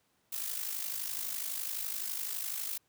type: noise with amplitude modulation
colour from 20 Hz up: blue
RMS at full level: -34 dBFS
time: 0.32-2.78 s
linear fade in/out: 10 ms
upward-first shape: sine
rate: 51.9 Hz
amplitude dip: 65%
effects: pink hiss -73 dBFS RMS until 2.88 s + high-pass 100 Hz 12 dB/octave